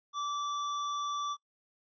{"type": "tone", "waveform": "square", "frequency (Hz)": 1162, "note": "D6", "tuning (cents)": -19, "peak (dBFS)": -33, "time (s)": [0.13, 1.37], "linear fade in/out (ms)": 50, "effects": ["noise-tail reverb RT60 0.1 s tail -22 dB re dry", "resampled to 16000 Hz"]}